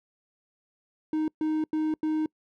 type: tone bursts at uneven times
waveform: triangle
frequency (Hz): 311.1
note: D#4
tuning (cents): 0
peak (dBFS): -22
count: 4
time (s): 1.13-1.28 / 1.41-1.64 / 1.73-1.94 / 2.03-2.26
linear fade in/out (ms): 2
effects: noise-tail reverb RT60 0.1 s tail -26 dB re dry